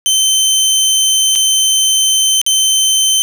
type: tone with dropouts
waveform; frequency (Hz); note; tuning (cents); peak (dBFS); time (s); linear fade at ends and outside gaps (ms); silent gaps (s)
20% pulse; 3088; G7; -27; -4; 0.06-3.22; 0; 1.353-1.358 / 2.415-2.464
effects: none